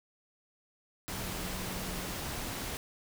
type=tone in noise; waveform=sine; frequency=185 Hz; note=F#3; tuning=in tune; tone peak=-43 dBFS; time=1.12-2.12 s; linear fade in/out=0 ms; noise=pink; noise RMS=-38 dBFS; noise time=1.08-2.77 s; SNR=-8 dB; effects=none